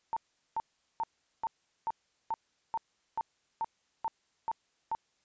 sine tone bursts, 901 Hz, A5, 41 cents sharp, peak -29 dBFS, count 12, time 0.13-4.95 s, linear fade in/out 0 ms, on 35 ms, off 400 ms, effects white hiss -74 dBFS RMS until 5.24 s + resampled to 16000 Hz

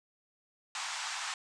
pink band-pass noise, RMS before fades -38 dBFS, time 0.75-1.34 s, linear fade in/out 2 ms, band 790 to 8300 Hz, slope 48 dB/octave, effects none

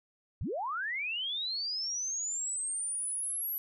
sine linear sweep, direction up, 51.91 to 11840 Hz, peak -32 dBFS, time 0.41-3.58 s, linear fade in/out 0 ms, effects none

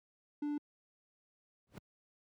triangle tone, 293.7 Hz, D4, in tune, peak -32 dBFS, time 0.42-0.58 s, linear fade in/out 5 ms
brown noise with exponential growth, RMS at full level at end -41 dBFS, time 1.67-1.78 s, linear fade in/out 0 ms, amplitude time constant 23 ms
effects high-pass 80 Hz 12 dB/octave

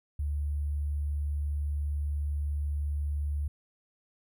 sine tone with sample-and-hold, 72.9 Hz, D2, 12 cents flat, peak -28 dBFS, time 0.19-3.48 s, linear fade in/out 5 ms, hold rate 11025 Hz, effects none

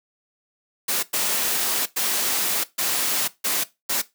white noise bursts at uneven times, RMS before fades -23 dBFS, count 6, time 0.88-1.03 / 1.13-1.86 / 1.96-2.64 / 2.78-3.28 / 3.44-3.64 / 3.89-4.02 s, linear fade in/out 10 ms, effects noise-tail reverb RT60 0.2 s tail -17 dB re dry + high-pass 200 Hz 12 dB/octave

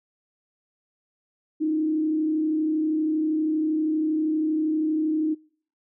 sine tone with frequency modulation, 311.5 Hz, D#4, 2 cents sharp, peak -21 dBFS, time 1.6-5.35 s, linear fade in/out 20 ms, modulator 32.6 Hz, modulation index 0.39, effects noise-tail reverb RT60 0.5 s tail -25 dB re dry

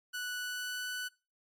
sawtooth tone with pitch glide, 1480 to 1491.2 Hz, F#6 to F#6, 0 to +13 cents, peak -32 dBFS, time 0.13-1.09 s, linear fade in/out 20 ms, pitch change +13 cents, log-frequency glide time 0.38-0.86 s, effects noise-tail reverb RT60 0.3 s tail -22 dB re dry + MP3 96 kbps

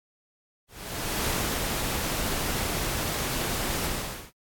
pink noise with ADSR envelope, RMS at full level -27 dBFS, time 0.68-4.32 s, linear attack 590 ms, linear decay 300 ms, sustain -2 dB, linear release 460 ms, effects AAC 64 kbps

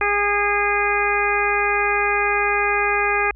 harmonic tone with a mistuned harmonic, 408.9 Hz, G#4, 27 cents flat, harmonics 1 / 2 / 3 / 4 / 5 / 6, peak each -24 / -24 / -24 / -24 / -24 / -24 dBFS, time 0.01-3.31 s, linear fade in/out 2 ms, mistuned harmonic 5, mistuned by +18 cents, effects added 55 Hz sine -39 dBFS peak until 3.35 s

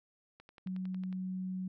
click train, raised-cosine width 0.3 ms, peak -38 dBFS, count 9, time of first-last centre 0.4-1.127 s, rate 11 Hz
sine tone, 185.9 Hz, F#3, 8 cents sharp, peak -35 dBFS, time 0.66-1.68 s, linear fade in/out 5 ms
effects none

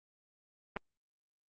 clicks, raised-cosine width 0.5 ms, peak -22 dBFS, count 2, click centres 0.764 / 0.769 s, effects Opus 24 kbps

